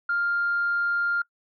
sine tone, 1400 Hz, F6, 4 cents sharp, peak -21 dBFS, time 0.09-1.22 s, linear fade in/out 5 ms, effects noise-tail reverb RT60 0.1 s tail -24 dB re dry + tanh soft clip ceiling -17 dBFS

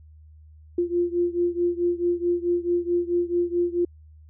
sine beating tone pair, 347.4 / 352 Hz, F4 / F4, -9 / +14 cents, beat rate 4.6 Hz, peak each -23 / -25 dBFS, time 0.78-3.85 s, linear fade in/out 5 ms, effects added 77 Hz sine -46 dBFS peak until 4.29 s

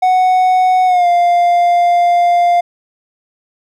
triangle tone with pitch glide, 740 to 699.3 Hz, F#5 to F5, 0 to +2 cents, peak -6 dBFS, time 0.02-2.61 s, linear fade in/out 10 ms, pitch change -98 cents, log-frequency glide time 0.86-1.07 s, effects none

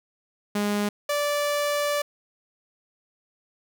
sawtooth tone pair in turn, 206.1 / 582.9 Hz, G#3 / D5, -13 / -13 cents, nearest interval octave + tritone, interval 1800 cents, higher second, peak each -19 dBFS, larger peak neither, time 0.55-0.89 / 1.09-2.02 s, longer second, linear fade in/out 5 ms, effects none

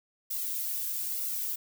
violet noise with flanger, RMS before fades -33 dBFS, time 0.3-1.56 s, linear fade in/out 10 ms, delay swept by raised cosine 1.4 to 2.7 ms, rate 1.1 Hz, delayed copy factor +0.7, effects none

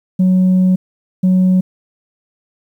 sine tone bursts at uneven times, 185 Hz, F#3, in tune, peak -6 dBFS, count 2, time 0.19-0.76 / 1.23-1.61 s, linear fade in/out 10 ms, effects tanh soft clip ceiling -7 dBFS + 8-bit

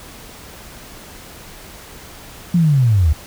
sine linear sweep, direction down, 179 to 69.8 Hz, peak -10 dBFS, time 2.54-3.13 s, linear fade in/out 5 ms, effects pink hiss -38 dBFS RMS until 3.26 s

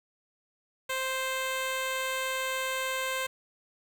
10% pulse tone, 523.3 Hz, C5, in tune, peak -21 dBFS, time 0.89-3.27 s, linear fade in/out 10 ms, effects 8-bit

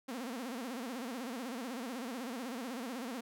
sawtooth tone with vibrato, 246.5 Hz, B3, 3 cents flat, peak -35 dBFS, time 0.08-3.21 s, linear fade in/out 10 ms, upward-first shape sine, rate 16 Hz, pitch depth 170 cents each way, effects none

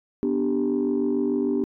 sine chord, G major, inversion first, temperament equal, 246.9 / 293.7 / 392 Hz, B3 / D4 / G4, 0 / 0 / 0 cents, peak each -24 dBFS, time 0.23-1.64 s, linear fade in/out 0 ms, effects tanh soft clip ceiling -15 dBFS

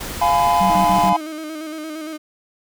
pink noise, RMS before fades -29 dBFS, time 0-1.1 s, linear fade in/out 10 ms
triangle chord, F diminished, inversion none, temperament just, 698.5 / 838.1 / 1005.8 Hz, F5 / Ab5 / Cb6, 0 / +16 / +31 cents, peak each -16 dBFS, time 0.21-1.17 s, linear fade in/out 10 ms
sine tone bursts, 190 Hz, F#3, 46 cents sharp, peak -19 dBFS, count 4, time 0.61-1.128 s, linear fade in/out 0 ms, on 92 ms, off 50 ms
35% pulse tone with vibrato, 312 Hz, D#4, 5 cents sharp, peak -26 dBFS, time 0.69-2.18 s, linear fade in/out 20 ms, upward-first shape square, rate 8.7 Hz, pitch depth 40 cents each way
effects none

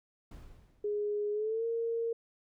brown noise with exponential decay, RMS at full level -45 dBFS, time 0.31-1.28 s, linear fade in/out 5 ms, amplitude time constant 210 ms
sine tone with pitch glide, 415.3 to 460.8 Hz, G#4 to A#4, 0 to -20 cents, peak -30 dBFS, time 0.84-2.13 s, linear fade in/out 5 ms, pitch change +180 cents, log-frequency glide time 1.32-1.65 s
effects none

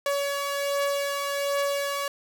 sawtooth beating tone pair, 564 / 565.3 Hz, C#5 / C#5, +30 / +34 cents, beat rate 1.3 Hz, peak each -22 / -29 dBFS, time 0.06-2.08 s, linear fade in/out 2 ms, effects none

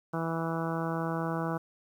harmonic tone, 164.3 Hz, E3, 5 cents flat, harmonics 1 / 2 / 3 / 4 / 5 / 6 / 7 / 8 / 9, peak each -33 / -36 / -38 / -39 / -40 / -41 / -41 / -42 / -43 dBFS, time 0.13-1.58 s, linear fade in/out 10 ms, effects 10-bit

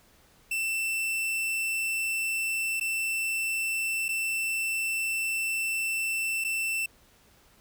45% pulse tone with dropouts, 2672 Hz, E7, 23 cents sharp, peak -27 dBFS, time 0.51-6.86 s, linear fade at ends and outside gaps 5 ms, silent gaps 2.799-2.809 / 4.083-4.088 / 6.441-6.446 s, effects pink hiss -60 dBFS RMS until 7.6 s

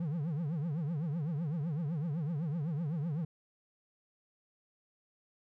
triangle tone with vibrato, 156.8 Hz, D#3, 14 cents sharp, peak -30 dBFS, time 0-3.25 s, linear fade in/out 5 ms, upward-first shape triangle, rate 7.9 Hz, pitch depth 250 cents each way, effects none

